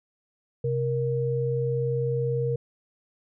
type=tone pair together; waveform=sine; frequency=130.81 / 469 Hz; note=C3 / A#4; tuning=0 / +11 cents; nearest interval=octave + minor seventh; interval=2211 cents; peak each=-26 dBFS; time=0.64-2.56 s; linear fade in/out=5 ms; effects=none